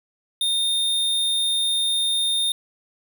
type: tone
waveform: square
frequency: 3648 Hz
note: A#7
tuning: 38 cents flat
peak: -20 dBFS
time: 0.41-2.52 s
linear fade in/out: 2 ms
effects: none